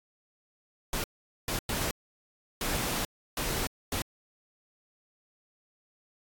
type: noise bursts at uneven times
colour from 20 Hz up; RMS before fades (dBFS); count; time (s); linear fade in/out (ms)
pink; -31; 6; 0.93-1.04 / 1.48-1.59 / 1.69-1.91 / 2.61-3.05 / 3.37-3.67 / 3.92-4.02; 2
effects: AAC 64 kbps